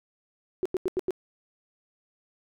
sine tone bursts, 370 Hz, F#4, in tune, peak -23 dBFS, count 5, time 0.63-1.107 s, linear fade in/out 0 ms, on 25 ms, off 88 ms, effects none

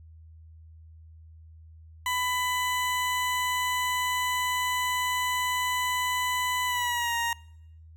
20% pulse tone with pitch glide, 998 to 936.6 Hz, B5 to A#5, +18 to +8 cents, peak -21 dBFS, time 2.06-7.33 s, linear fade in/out 2 ms, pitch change -110 cents, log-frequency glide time 6.66-7.15 s, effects noise-tail reverb RT60 0.8 s tail -24 dB re dry + added 80 Hz sine -47 dBFS peak until 7.96 s

